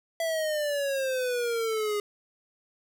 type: exponential sweep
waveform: square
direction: down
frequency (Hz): 666 to 410.6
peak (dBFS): -27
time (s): 0.2-2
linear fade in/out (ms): 2
effects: none